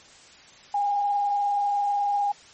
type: tone with vibrato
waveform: sine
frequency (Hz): 813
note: G#5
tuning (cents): -37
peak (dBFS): -21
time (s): 0.74-2.32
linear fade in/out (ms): 5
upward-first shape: square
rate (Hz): 20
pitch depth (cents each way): 20
effects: white hiss -50 dBFS RMS until 2.53 s + MP3 32 kbps